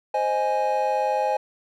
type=chord; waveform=triangle; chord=Ab major; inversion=first; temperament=equal; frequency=523.3 / 622.3 / 830.6 Hz; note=C5 / Eb5 / Ab5; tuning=0 / 0 / 0 cents; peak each=-24 / -25 / -21 dBFS; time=0.14-1.37 s; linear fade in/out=5 ms; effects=none